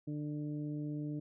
harmonic tone, 148.7 Hz, D3, 22 cents sharp, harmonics 1 / 2 / 3 / 4, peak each -39 / -39 / -53 / -55 dBFS, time 0.07-1.2 s, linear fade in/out 10 ms, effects none

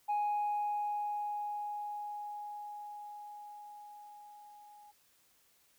sine tone with level ramp, 830.6 Hz, G#5, in tune, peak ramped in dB -27 to -54 dBFS, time 0.08-4.92 s, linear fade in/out 20 ms, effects tanh soft clip ceiling -28 dBFS + white hiss -69 dBFS RMS until 5.78 s

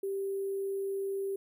sine tone with sample-and-hold, 392 Hz, G4, in tune, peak -31 dBFS, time 0.03-1.36 s, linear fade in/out 5 ms, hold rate 11025 Hz, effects none

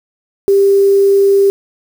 sine tone with quantisation, 395.8 Hz, G4, 17 cents sharp, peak -6 dBFS, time 0.48-1.5 s, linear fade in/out 0 ms, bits 5, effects none

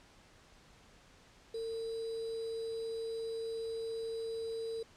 sine tone with sample-and-hold, 452.9 Hz, A#4, 50 cents flat, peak -36 dBFS, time 1.54-4.83 s, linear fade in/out 5 ms, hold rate 4410 Hz, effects pink hiss -61 dBFS RMS until 4.96 s + low-pass 7000 Hz 12 dB/octave

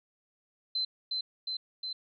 sine tone with echo, 4071 Hz, C8, 48 cents flat, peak -28 dBFS, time 0.75-0.85 s, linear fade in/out 5 ms, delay 360 ms, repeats 3, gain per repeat -2 dB, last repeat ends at 1.93 s, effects none

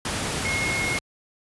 sine tone in noise, 2162 Hz, C#7, 44 cents flat, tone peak -25 dBFS, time 0.45-0.98 s, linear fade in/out 2 ms, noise pink, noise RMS -27 dBFS, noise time 0.05-0.99 s, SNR -1 dB, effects high-pass 60 Hz 12 dB/octave + resampled to 24000 Hz

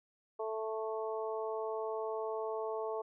harmonic tone, 220 Hz, A3, in tune, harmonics 2 / 3 / 4 / 5, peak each -37 / -41 / -43 / -45 dBFS, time 0.39-3.02 s, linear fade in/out 10 ms, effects none

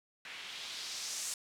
blue noise with low-pass filter sweep, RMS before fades -42 dBFS, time 0.25-1.34 s, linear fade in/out 2 ms, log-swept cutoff 2400 to 7800 Hz, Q 1.7, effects none

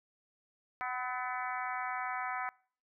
harmonic tone with a mistuned harmonic, 250.7 Hz, B3, 26 cents sharp, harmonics 3 / 4 / 5 / 6 / 7 / 8 / 9, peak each -39 / -41 / -40 / -44 / -45 / -45 / -47 dBFS, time 0.81-2.49 s, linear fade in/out 0 ms, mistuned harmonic 5, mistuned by +31 cents, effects noise-tail reverb RT60 0.5 s tail -26 dB re dry

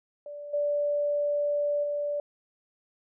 sine tone with level steps, 583 Hz, D5, 13 cents flat, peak -37 / -24 / -27 dBFS, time 0.26-2.2 s, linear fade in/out 2 ms, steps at 0.53 / 1.83 s, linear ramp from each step 10 ms, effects none

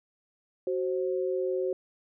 sine tone pair together, 373.4 / 528 Hz, F#4 / C5, +16 / +16 cents, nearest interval tritone, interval 600 cents, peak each -28 / -31 dBFS, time 0.67-1.73 s, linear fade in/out 2 ms, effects none

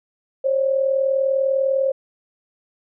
sine tone pair together, 535 / 575 Hz, C5 / D5, +38 / -37 cents, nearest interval minor second, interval 125 cents, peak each -17 / -24 dBFS, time 0.44-1.92 s, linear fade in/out 10 ms, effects none

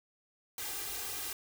white noise with comb filter, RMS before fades -39 dBFS, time 0.58-1.33 s, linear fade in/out 2 ms, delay 2.5 ms, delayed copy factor +1, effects none

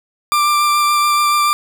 40% pulse tone with vibrato, 1183 Hz, D6, 12 cents sharp, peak -11 dBFS, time 0.32-1.53 s, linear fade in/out 0 ms, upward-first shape sine, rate 7 Hz, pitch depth 11 cents each way, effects none

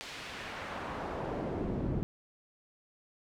brown noise with band-pass filter sweep, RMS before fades -37 dBFS, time 0.01-2.03 s, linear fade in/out 0 ms, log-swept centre 4200 to 210 Hz, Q 0.89, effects none

